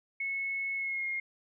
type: tone with pitch glide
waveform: sine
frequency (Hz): 2194 to 2138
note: C#7 to C7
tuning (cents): -18 to +37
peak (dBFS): -31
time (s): 0.2-1.2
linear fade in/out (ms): 5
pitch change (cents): -45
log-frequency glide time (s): 0.75-1.08
effects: none